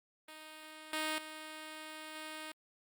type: tone with level steps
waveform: 5% pulse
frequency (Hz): 311.1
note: D#4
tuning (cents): 0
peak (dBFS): -38 / -23 / -34 / -32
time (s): 0.28-2.52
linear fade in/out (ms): 5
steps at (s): 0.93 / 1.18 / 2.15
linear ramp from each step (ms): 2
effects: Opus 32 kbps